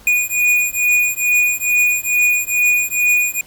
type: beating tone pair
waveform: square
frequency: 2456 / 2458.3 Hz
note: D#7 / D#7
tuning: -23 / -21 cents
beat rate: 2.3 Hz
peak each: -17 dBFS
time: 0.07-3.41 s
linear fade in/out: 2 ms
effects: pink hiss -45 dBFS RMS until 3.46 s